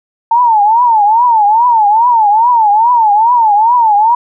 sine tone with vibrato, 896 Hz, A5, 31 cents sharp, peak -5 dBFS, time 0.31-4.15 s, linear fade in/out 5 ms, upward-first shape triangle, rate 2.4 Hz, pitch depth 190 cents each way, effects none

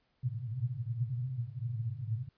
white band-pass noise, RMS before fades -36 dBFS, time 0.23-2.29 s, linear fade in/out 5 ms, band 110 to 130 Hz, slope 96 dB/octave, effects pink hiss -75 dBFS RMS until 2.37 s + resampled to 11025 Hz

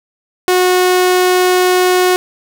sawtooth tone, 364.8 Hz, F#4, 24 cents flat, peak -5 dBFS, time 0.48-2.16 s, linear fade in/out 0 ms, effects none

